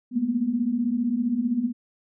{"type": "tone cluster", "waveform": "sine", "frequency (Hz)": [212.4, 228.6, 244.2], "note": ["G#3", "A#3", "B3"], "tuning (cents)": [39, -34, -19], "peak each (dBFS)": [-32, -28, -23], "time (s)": [0.11, 1.73], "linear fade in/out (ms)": 50, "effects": []}